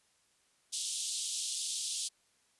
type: band-pass noise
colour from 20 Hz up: white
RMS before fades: -37 dBFS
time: 0.72-2.09 s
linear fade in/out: 20 ms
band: 3100 to 10000 Hz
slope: 48 dB/octave
effects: white hiss -71 dBFS RMS until 2.59 s + resampled to 24000 Hz